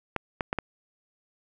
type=clicks; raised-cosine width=0.5 ms; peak=-12 dBFS; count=4; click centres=0.163 / 0.408 / 0.529 / 0.587 s; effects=none